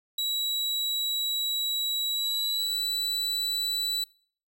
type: tone with pitch glide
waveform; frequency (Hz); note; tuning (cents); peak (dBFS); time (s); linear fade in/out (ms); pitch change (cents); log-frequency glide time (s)
40% pulse; 3890 to 3958; B7 to B7; -27 to +3; -25; 0.18-4.04; 5; +30; 2.11-2.83
effects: noise-tail reverb RT60 0.5 s tail -24 dB re dry

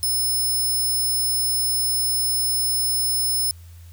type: tone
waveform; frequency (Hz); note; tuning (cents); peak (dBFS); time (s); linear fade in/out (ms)
5% pulse; 5230; E8; -15; -14; 0.03-3.51; 0
effects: added 85 Hz sine -40 dBFS peak until 3.92 s + white hiss -55 dBFS RMS until 3.92 s

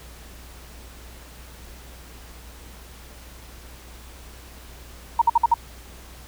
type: tone bursts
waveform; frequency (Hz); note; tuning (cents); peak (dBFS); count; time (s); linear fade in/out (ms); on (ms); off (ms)
sine; 932.3; A#5; 0; -12; 5; 5.19-5.541; 5; 27; 54
effects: added 60 Hz sine -43 dBFS peak until 6.27 s + pink hiss -46 dBFS RMS until 6.27 s

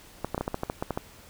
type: clicks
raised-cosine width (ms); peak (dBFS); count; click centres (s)
1; -14; 11; 0.246 / 0.346 / 0.379 / 0.41 / 0.479 / 0.544 / 0.634 / 0.699 / 0.825 / 0.907 / 0.975
effects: pink hiss -51 dBFS RMS until 1.29 s

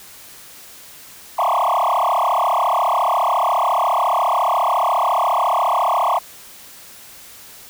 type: tone with frequency modulation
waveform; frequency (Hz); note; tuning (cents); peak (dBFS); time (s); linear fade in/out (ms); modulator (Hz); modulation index
sine; 900; A5; +39; -12; 1.38-6.19; 10; 34.3; 7.1
effects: tanh soft clip ceiling -13 dBFS + white hiss -41 dBFS RMS until 7.69 s

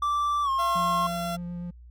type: tone with pitch glide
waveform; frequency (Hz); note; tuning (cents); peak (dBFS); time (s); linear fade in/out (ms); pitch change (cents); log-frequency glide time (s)
triangle; 1169 to 1072; D6 to C6; -8 to +42; -21; 0.02-1.07; 5; -150; 0.43-0.5
type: tone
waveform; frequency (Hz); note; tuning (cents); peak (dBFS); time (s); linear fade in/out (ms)
30% pulse; 682; F5; -41; -27; 0.58-1.37; 20
type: tone with vibrato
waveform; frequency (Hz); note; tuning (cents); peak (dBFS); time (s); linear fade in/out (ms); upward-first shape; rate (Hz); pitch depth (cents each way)
triangle; 174.61; F3; 0; -30; 0.75-1.71; 10; sine; 8.1; 10
effects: added 60 Hz sine -45 dBFS peak until 1.9 s

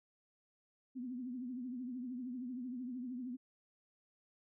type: tone with vibrato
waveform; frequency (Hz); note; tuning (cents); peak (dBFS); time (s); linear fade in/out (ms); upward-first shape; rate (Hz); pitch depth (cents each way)
sine; 250; B3; +21; -40; 0.95-3.37; 20; triangle; 13; 110
effects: none

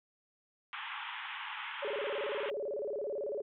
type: band-pass noise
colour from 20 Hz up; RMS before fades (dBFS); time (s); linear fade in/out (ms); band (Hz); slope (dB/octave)
pink; -42; 0.73-2.5; 0; 840 to 3400; 96
type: tone with vibrato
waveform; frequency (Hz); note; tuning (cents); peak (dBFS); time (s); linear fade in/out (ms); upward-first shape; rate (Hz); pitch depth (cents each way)
sine; 487.1; B4; -24; -34; 1.82-3.42; 10; square; 18; 260
effects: none

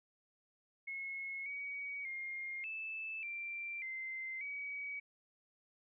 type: tone with pitch steps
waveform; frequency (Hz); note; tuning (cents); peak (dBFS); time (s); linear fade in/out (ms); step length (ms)
sine; 2176 / 2257 / 2125 / 2629 / 2358 / 2078 / 2268; C#7 / C#7 / C7 / E7 / D7 / C7 / C#7; -33 / +31 / +26 / -5 / +6 / -12 / +39; -40; 0.87-5; 10; 590
effects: none

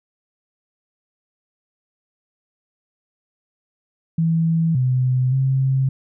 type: tone with pitch steps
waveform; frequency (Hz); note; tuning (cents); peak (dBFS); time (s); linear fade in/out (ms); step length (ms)
sine; 164 / 127.8 / 133.3; E3 / C3 / C3; -9 / -40 / +33; -15; 4.18-5.89; 5; 570
effects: none

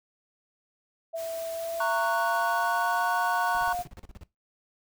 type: tone with pitch glide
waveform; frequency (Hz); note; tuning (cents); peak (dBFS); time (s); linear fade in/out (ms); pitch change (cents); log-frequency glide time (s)
sine; 659.3 to 710.7; E5 to F5; 0 to +30; -29; 1.13-3.83; 20; +130; 1.5-3.12
type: band-stop noise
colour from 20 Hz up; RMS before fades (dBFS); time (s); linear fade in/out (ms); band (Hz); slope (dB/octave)
white; -44; 1.15-3.86; 50; 120 to 240; 96
type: chord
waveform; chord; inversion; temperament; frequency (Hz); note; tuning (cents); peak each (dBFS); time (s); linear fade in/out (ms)
triangle; F# major; first; just; 925 / 1110 / 1480; A#5 / C#6 / F#6; -14 / +2 / 0; -28; 1.8-3.73; 5
type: noise bursts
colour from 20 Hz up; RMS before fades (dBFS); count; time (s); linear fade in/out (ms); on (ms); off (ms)
brown; -43; 12; 3.55-4.233; 0; 23; 37
effects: noise-tail reverb RT60 0.2 s tail -18 dB re dry

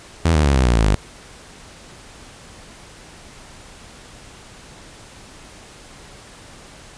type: tone with pitch steps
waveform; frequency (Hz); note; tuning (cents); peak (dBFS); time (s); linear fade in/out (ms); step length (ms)
sawtooth; 82.41 / 76.01 / 70.1 / 64.66 / 59.63 / 55 / 50.73; E2 / D#2 / C#2 / C2 / A#1 / A1 / G#1; 0 / -40 / +20 / -20 / +40 / 0 / -40; -9; 0.25-0.95; 5; 100
effects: pink hiss -42 dBFS RMS until 6.97 s + resampled to 22050 Hz

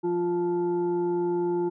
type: tone with frequency modulation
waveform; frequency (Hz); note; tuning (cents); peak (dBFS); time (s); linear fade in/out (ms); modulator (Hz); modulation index
sine; 349.9; F4; +3; -23; 0.03-1.7; 20; 524; 0.54
effects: none

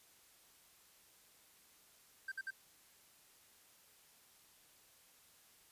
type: tone bursts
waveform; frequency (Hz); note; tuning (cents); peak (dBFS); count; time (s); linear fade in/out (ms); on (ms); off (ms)
triangle; 1568; G6; 0; -38; 3; 2.28-2.506; 5; 38; 56
effects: white hiss -66 dBFS RMS until 5.71 s + resampled to 32000 Hz

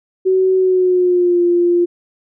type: tone with pitch glide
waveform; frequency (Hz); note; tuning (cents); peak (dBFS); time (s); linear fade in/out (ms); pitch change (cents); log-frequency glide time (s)
sine; 375.9 to 348.7; F#4 to F4; +27 to -3; -10; 0.25-1.86; 20; -130; 0.56-1.42
effects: none

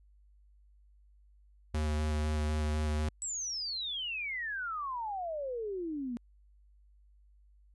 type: tone with vibrato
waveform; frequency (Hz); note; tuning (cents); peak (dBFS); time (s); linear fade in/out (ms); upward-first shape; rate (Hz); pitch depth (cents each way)
square; 76.2; D#2; -36; -30; 1.74-3.09; 5; square; 4; 12
type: exponential sweep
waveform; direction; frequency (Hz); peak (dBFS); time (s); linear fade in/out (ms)
sine; down; 7960 to 230; -34; 3.22-6.17; 0
effects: added 50 Hz sine -59 dBFS peak until 7.74 s + resampled to 24000 Hz

